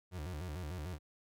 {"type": "tone with vibrato", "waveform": "35% pulse", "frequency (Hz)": 82.41, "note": "E2", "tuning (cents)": 0, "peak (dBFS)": -38, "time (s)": [0.11, 0.99], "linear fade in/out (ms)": 50, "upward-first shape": "square", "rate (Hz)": 6.7, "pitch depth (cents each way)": 170, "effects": []}